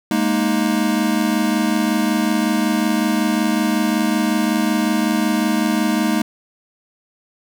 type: chord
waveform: square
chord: Ab suspended second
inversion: none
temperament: equal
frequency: 207.7 / 233.1 / 311.1 Hz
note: Ab3 / Bb3 / Eb4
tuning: 0 / 0 / 0 cents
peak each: -21 dBFS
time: 0.11-6.22 s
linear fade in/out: 2 ms
effects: none